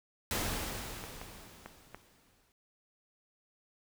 pink noise with exponential decay, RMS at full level -32 dBFS, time 0.31-2.52 s, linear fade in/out 1 ms, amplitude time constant 480 ms
clicks, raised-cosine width 0.5 ms, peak -28 dBFS, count 4, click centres 1.039 / 1.215 / 1.66 / 1.946 s
effects none

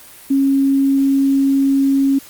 sine tone, 273.5 Hz, C#4, 23 cents flat, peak -11 dBFS, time 0.3-2.19 s, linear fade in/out 10 ms, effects white hiss -40 dBFS RMS until 2.29 s + Opus 32 kbps

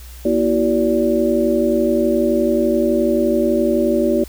sine tone cluster, 239.2 / 326.2 / 377.9 / 577 Hz, A#3 / E4 / F#4 / D5, +45 / -18 / +37 / -31 cents, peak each -19 dBFS, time 0.25-4.24 s, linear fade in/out 5 ms, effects added 61 Hz sine -34 dBFS peak until 4.28 s + white hiss -43 dBFS RMS until 4.28 s

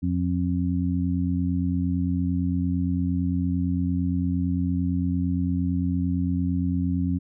harmonic tone, 88.8 Hz, F2, 29 cents sharp, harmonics 1 / 2 / 3, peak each -26 / -26 / -26 dBFS, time 0.02-7.19 s, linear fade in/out 20 ms, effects none

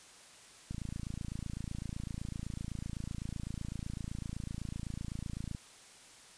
click train, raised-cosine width 5 ms, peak -27 dBFS, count 136, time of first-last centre 0.71-5.549 s, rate 27.9 Hz, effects white hiss -56 dBFS RMS until 6.37 s + resampled to 22050 Hz

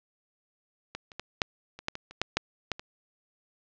clicks, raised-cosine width 0.2 ms, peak -18 / -29 / -18 / -6 / -25 / -11 / -19 / -27 / -8 / -6 / -11 / -22 dBFS, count 12, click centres 0.95 / 1.118 / 1.196 / 1.418 / 1.79 / 1.884 / 1.954 / 2.11 / 2.216 / 2.37 / 2.717 / 2.795 s, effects low-pass 5000 Hz 12 dB/octave

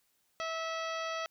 harmonic tone, 651 Hz, E5, 22 cents flat, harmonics 1 / 2 / 3 / 4 / 5 / 6 / 7 / 8 / 9, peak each -38 / -38 / -43 / -45 / -46 / -53 / -50 / -55 / -52 dBFS, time 0.4-1.26 s, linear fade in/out 0 ms, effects white hiss -74 dBFS RMS until 1.3 s

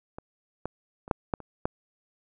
clicks, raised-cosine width 1 ms, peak -24 / -17 / -28 / -9 / -12 / -28 / -12 dBFS, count 7, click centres 0.185 / 0.656 / 1.079 / 1.112 / 1.338 / 1.403 / 1.655 s, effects none

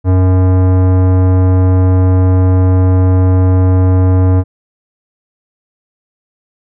sine tone with tanh clipping, 92.6 Hz, F#2, 2 cents sharp, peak -8 dBFS, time 0.04-4.44 s, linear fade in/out 50 ms, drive 18 dB, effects none

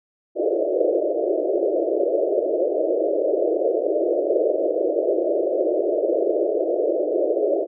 white band-pass noise, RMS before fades -21 dBFS, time 0.35-7.67 s, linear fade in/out 50 ms, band 320 to 640 Hz, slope 96 dB/octave, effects none

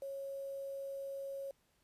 sine tone with quantisation, 549 Hz, C#5, 17 cents flat, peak -40 dBFS, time 0.02-1.51 s, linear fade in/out 2 ms, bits 10, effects pink hiss -75 dBFS RMS until 1.83 s + resampled to 32000 Hz

